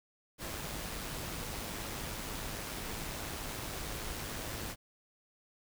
pink noise with amplitude modulation, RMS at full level -39 dBFS, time 0.38-4.76 s, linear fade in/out 50 ms, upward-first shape sine, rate 107 Hz, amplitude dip 30%, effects none

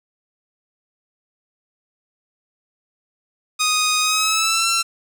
10% pulse tone with pitch glide, 1244.5 to 1349.3 Hz, D#6 to E6, 0 to +40 cents, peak -8 dBFS, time 3.59-4.83 s, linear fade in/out 20 ms, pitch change +140 cents, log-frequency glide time 4-4.66 s, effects none

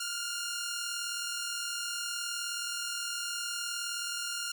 10% pulse tone pair together, 1396.9 / 1436.2 Hz, F6 / F6, 0 / +48 cents, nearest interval unison, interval 48 cents, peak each -27 / -31 dBFS, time 0-4.52 s, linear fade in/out 5 ms, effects none

